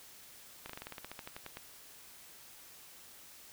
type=slowing click train; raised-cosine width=0.3 ms; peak=-27 dBFS; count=15; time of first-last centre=0.66-1.571 s; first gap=35 ms; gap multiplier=1.09; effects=white hiss -55 dBFS RMS until 3.52 s